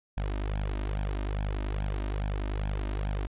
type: tone with flanger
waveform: sawtooth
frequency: 50.5 Hz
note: G#1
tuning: 48 cents flat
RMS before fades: -31 dBFS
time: 0.17-3.27 s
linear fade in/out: 5 ms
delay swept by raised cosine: 1.2 to 3.3 ms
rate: 2.4 Hz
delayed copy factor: +0.8
effects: resampled to 8000 Hz